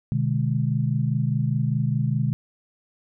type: chord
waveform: sine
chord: G# diminished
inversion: first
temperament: just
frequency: 124.59 / 149.51 / 207.7 Hz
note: B2 / D3 / G#3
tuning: +16 / +31 / 0 cents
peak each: -23 / -24 / -28 dBFS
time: 0.12-2.33 s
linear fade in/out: 0 ms
effects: none

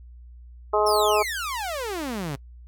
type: harmonic tone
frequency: 210.9 Hz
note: G#3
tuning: 27 cents sharp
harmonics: 2 / 3 / 4 / 5 / 6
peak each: -22 / -24 / -25 / -26 / -27 dBFS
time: 0.73-1.23 s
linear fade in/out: 10 ms
type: exponential sweep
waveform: sawtooth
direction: down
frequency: 5590 to 130.81 Hz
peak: -24 dBFS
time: 0.86-2.36 s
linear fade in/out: 10 ms
effects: noise-tail reverb RT60 0.1 s tail -23 dB re dry + added 60 Hz sine -42 dBFS peak until 2.67 s

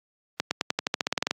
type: accelerating click train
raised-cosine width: 0.2 ms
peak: -6 dBFS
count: 14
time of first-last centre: 0.4-1.31 s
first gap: 110 ms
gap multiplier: 0.92
effects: high-pass 150 Hz 12 dB/octave + AAC 64 kbps

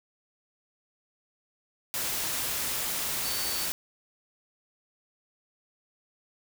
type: tone in noise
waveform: sine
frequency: 4510 Hz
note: C#8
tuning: 29 cents sharp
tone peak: -36 dBFS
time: 3.25-3.65 s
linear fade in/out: 0 ms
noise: white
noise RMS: -31 dBFS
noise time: 1.94-3.72 s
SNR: -8 dB
effects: none

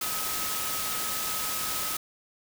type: tone in noise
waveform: sine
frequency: 1274 Hz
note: D#6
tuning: 41 cents sharp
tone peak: -38 dBFS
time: 0.01-1.97 s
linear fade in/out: 5 ms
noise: white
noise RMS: -31 dBFS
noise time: 0.01-1.97 s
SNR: -10 dB
effects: none

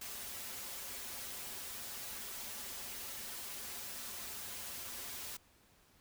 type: noise with comb filter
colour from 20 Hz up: white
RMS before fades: -45 dBFS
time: 0.01-5.37 s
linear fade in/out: 5 ms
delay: 6.4 ms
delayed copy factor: -0.75
effects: pink hiss -67 dBFS RMS until 6 s

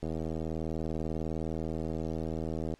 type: click train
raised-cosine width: 2 ms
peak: -22 dBFS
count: 218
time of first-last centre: 0.03-2.739 s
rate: 80.1 Hz
effects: pink hiss -64 dBFS RMS until 2.79 s + low-pass 7000 Hz 12 dB/octave

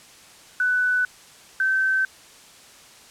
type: tone pair in turn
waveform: sine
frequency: 1493 / 1543 Hz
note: F#6 / G6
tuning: +15 / -28 cents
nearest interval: minor second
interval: 57 cents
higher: second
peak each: -18 dBFS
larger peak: neither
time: 0.6-1.05 / 1.6-2.05 s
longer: neither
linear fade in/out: 2 ms
effects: white hiss -48 dBFS RMS until 3.1 s + low-pass 9000 Hz 12 dB/octave

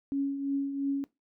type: tone with tremolo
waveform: sine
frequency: 277.5 Hz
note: C#4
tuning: 2 cents sharp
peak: -25 dBFS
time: 0.12-1.04 s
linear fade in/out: 0 ms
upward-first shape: triangle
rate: 2.9 Hz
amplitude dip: 60%
effects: noise-tail reverb RT60 0.2 s tail -19 dB re dry

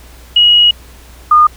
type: tone pair in turn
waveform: sine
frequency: 2900 / 1219.3 Hz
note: F#7 / D#6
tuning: -35 / -35 cents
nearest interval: octave + minor third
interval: 1500 cents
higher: first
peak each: -4 / -3 dBFS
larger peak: second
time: 0.36-0.71 / 1.31-1.47 s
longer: first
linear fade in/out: 5 ms
effects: added 60 Hz sine -36 dBFS peak until 1.56 s + pink hiss -41 dBFS RMS until 1.56 s

